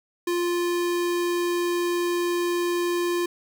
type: tone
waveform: square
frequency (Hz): 349.2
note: F4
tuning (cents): 0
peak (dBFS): -23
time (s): 0.27-3.26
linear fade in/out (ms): 5
effects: 10-bit